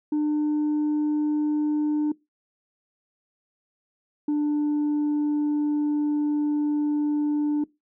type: tone pair in turn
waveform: sine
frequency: 300 / 296.2 Hz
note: D4 / D4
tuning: +37 / +15 cents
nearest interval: unison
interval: 22 cents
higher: first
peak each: -18 dBFS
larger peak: neither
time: 0.12-2.12 / 4.28-7.64 s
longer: second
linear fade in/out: 5 ms
effects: noise-tail reverb RT60 0.2 s tail -22 dB re dry + tanh soft clip ceiling -20 dBFS